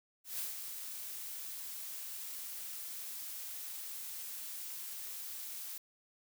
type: noise with ADSR envelope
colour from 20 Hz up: blue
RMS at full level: -38 dBFS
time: 0.24-5.78 s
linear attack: 150 ms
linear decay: 150 ms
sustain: -6 dB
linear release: 4 ms
effects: none